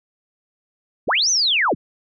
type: linear two-way sweep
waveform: sine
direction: up then down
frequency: 38.94 to 6272 to 54.3 Hz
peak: -15 dBFS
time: 1.07-1.75 s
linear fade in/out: 20 ms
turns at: 1.3 s
effects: none